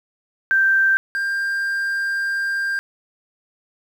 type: tone pair in turn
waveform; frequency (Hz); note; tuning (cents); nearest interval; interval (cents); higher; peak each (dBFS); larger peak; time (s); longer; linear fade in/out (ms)
sine / triangle; 1568 / 1592.6; G6 / G6; 0 / +27; unison; 27; second; -13 / -18; first; 0.51-0.97 / 1.15-2.79; second; 0
effects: 8-bit